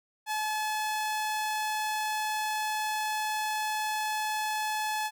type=tone; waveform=sawtooth; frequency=858 Hz; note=A5; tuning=44 cents flat; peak=-25 dBFS; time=0.26-5.11 s; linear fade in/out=50 ms; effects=none